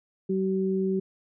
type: tone pair together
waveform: sine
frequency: 190.77 / 380.6 Hz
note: G3 / F#4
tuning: -47 / +49 cents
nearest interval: octave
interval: 1196 cents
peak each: -26 dBFS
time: 0.29-1 s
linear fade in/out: 10 ms
effects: none